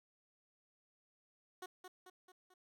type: tone with echo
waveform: 15% pulse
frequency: 367.7 Hz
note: F#4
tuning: 11 cents flat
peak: -39 dBFS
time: 1.62-1.66 s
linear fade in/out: 5 ms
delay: 220 ms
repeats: 4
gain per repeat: -5 dB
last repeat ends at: 2.54 s
effects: none